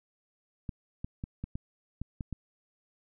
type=clicks; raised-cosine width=5 ms; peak=-23 dBFS; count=8; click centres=0.692 / 1.045 / 1.239 / 1.44 / 1.555 / 2.016 / 2.208 / 2.327 s; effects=none